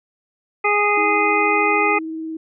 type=harmonic tone; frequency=413.5 Hz; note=G#4; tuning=8 cents flat; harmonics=1 / 2 / 3 / 5 / 6; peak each=-21 / -21 / -21 / -21 / -21 dBFS; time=0.64-1.99 s; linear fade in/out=10 ms
type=tone with vibrato; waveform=sine; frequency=320.2 Hz; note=D#4; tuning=50 cents sharp; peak=-25 dBFS; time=0.97-2.37 s; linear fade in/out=5 ms; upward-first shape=sine; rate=19 Hz; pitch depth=14 cents each way
effects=none